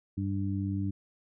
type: harmonic tone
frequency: 98 Hz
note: G2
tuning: in tune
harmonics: 1 / 2 / 3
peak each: -31 / -34 / -35 dBFS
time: 0.17-0.91 s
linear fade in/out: 10 ms
effects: none